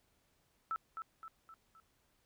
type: tone with echo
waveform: sine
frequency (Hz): 1318.5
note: E6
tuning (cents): 0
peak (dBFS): -34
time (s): 0.71-0.76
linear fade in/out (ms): 0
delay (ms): 260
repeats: 4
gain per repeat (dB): -6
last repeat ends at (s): 1.8
effects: pink hiss -75 dBFS RMS until 2.25 s